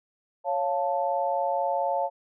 sine chord, Db augmented, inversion none, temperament equal, 554.4 / 698.5 / 880 Hz, Db5 / F5 / A5, 0 / 0 / 0 cents, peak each -28 dBFS, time 0.44-2.1 s, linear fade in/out 50 ms, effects none

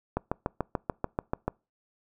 click train, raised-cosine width 1 ms, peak -13 dBFS, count 10, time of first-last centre 0.17-1.48 s, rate 6.87 Hz, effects noise-tail reverb RT60 0.3 s tail -26 dB re dry

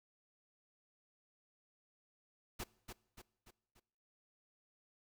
pink noise with echo, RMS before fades -43 dBFS, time 2.59-2.64 s, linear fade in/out 10 ms, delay 290 ms, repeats 4, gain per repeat -6 dB, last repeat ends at 3.8 s, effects noise-tail reverb RT60 0.8 s tail -22 dB re dry

